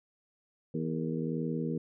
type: harmonic tone with a mistuned harmonic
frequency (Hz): 81.2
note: E2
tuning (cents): -26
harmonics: 2 / 3 / 4 / 5 / 6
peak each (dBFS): -34 / -35 / -39 / -41 / -39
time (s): 0.74-1.78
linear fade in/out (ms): 5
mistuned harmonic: 6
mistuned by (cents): -69
effects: none